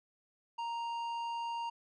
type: tone with tanh clipping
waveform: sine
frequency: 932.3 Hz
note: A#5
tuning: in tune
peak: -37 dBFS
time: 0.58-1.7 s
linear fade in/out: 10 ms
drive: 10 dB
effects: none